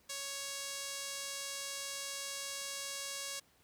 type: tone with band-pass filter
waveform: sawtooth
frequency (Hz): 555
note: C#5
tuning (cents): +2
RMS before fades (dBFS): -42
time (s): 0.09-3.4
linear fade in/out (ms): 10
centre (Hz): 6900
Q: 1.1
effects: pink hiss -68 dBFS RMS until 3.63 s + high-pass 60 Hz 12 dB/octave